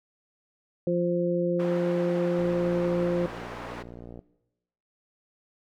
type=harmonic tone; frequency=174.61 Hz; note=F3; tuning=in tune; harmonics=1 / 2 / 3; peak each=-27 / -27 / -27 dBFS; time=0.87-3.26 s; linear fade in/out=2 ms
type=band-pass noise; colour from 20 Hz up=white; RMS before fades=-40 dBFS; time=1.59-3.83 s; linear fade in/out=10 ms; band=290 to 1200 Hz; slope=12 dB/octave
type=click train; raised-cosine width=2 ms; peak=-29 dBFS; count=108; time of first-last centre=2.39-4.191 s; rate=59.4 Hz
effects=noise-tail reverb RT60 0.9 s tail -18 dB re dry